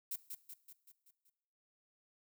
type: noise with echo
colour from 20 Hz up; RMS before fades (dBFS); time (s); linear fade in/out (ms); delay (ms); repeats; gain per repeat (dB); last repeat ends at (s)
violet; -40; 0.11-0.16; 5; 190; 6; -5; 1.3
effects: noise-tail reverb RT60 0.9 s tail -18 dB re dry

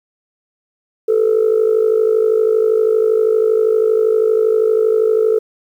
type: tone with amplitude modulation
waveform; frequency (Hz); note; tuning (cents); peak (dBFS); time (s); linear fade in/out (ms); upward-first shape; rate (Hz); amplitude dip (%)
sine; 440; A4; 0; -6; 1.08-5.39; 10; sine; 52.6; 80
effects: tanh soft clip ceiling -5 dBFS + 8-bit

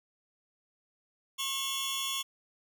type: tone cluster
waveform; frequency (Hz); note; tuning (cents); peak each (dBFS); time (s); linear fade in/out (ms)
sawtooth; 1085 / 2743 / 3045 / 3378; C#6 / F7 / F#7 / G#7; -37 / -32 / +49 / +29; -35 / -37 / -37 / -31; 1.38-2.23; 20
effects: none

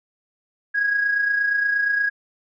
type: tone with amplitude modulation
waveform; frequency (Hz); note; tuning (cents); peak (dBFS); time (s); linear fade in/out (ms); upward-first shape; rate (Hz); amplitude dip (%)
sine; 1650; G#6; -12; -15; 0.74-2.1; 20; sine; 28.5; 50
effects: tanh soft clip ceiling -12 dBFS

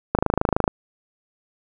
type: click train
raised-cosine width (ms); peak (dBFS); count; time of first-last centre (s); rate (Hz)
1; -3; 15; 0.15-0.678; 26.5
effects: none

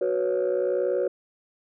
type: chord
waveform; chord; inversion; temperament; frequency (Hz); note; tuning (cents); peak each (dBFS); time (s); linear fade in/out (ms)
sine; F# suspended fourth; none; equal; 370 / 493.9 / 554.4; F#4 / B4 / C#5; 0 / 0 / 0; -25; 0.01-1.08; 5
effects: tanh soft clip ceiling -17 dBFS

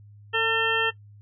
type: harmonic tone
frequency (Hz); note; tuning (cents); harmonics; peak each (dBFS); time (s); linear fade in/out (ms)
450; A4; +39; 1 / 2 / 3 / 4 / 6 / 7; -27 / -31 / -29 / -27 / -28 / -29; 0.33-0.91; 20
effects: noise-tail reverb RT60 0.1 s tail -18 dB re dry + added 103 Hz sine -46 dBFS peak until 1.21 s

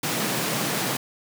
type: high-pass noise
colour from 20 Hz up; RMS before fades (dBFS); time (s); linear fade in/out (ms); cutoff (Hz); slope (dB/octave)
pink; -26; 0.03-0.97; 5; 120; 48
effects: none

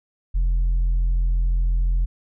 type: tone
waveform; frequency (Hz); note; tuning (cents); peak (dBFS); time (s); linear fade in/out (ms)
sine; 42.92; F1; -29; -14; 0.34-2.06; 20
effects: tanh soft clip ceiling -16 dBFS

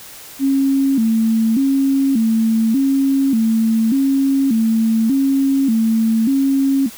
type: tone with vibrato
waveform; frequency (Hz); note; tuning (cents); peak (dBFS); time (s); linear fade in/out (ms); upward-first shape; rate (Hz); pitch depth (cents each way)
sine; 246.9; B3; 0; -12; 0.39-6.9; 50; square; 0.85; 170
effects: white hiss -37 dBFS RMS until 6.97 s

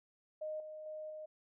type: tone with level steps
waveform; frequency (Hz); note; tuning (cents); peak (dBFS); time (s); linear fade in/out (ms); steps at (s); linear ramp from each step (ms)
sine; 618; D#5; -12; -38 / -45 / -42 / -44; 0.41-1.26; 10; 0.6 / 0.86 / 1.1; 2
effects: none

